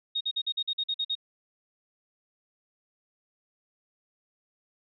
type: tone bursts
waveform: sine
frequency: 3729 Hz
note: A#7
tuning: in tune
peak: -26 dBFS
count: 10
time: 0.15-1.153 s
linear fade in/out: 10 ms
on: 58 ms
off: 47 ms
effects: none